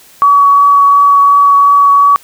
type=tone with vibrato; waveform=sine; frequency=1132 Hz; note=C#6; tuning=36 cents sharp; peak=-3 dBFS; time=0.22-2.16 s; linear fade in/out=0 ms; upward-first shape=triangle; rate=2.8 Hz; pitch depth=10 cents each way; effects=white hiss -41 dBFS RMS until 2.23 s